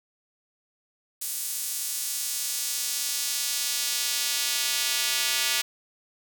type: tone with high-pass filter sweep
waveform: square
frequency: 130.81 Hz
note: C3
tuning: in tune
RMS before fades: -28 dBFS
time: 1.21-5.62 s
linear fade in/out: 10 ms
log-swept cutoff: 9000 to 2800 Hz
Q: 0.85
effects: none